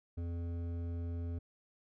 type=tone with hard clipping; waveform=sine; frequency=85.3 Hz; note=F2; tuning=40 cents flat; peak=-38 dBFS; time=0.17-1.39 s; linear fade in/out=10 ms; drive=11 dB; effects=none